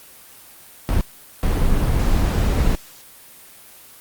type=noise bursts at uneven times; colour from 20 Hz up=brown; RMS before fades=-17 dBFS; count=2; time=0.89-1.01 / 1.43-2.75 s; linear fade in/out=0 ms; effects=white hiss -44 dBFS RMS until 4 s + Opus 32 kbps